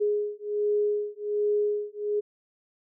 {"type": "beating tone pair", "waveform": "sine", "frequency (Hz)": [415.5, 416.8], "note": ["G#4", "G#4"], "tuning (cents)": [1, 6], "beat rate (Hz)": 1.3, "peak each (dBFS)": -27, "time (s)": [0, 2.21], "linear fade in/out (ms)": 20, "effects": []}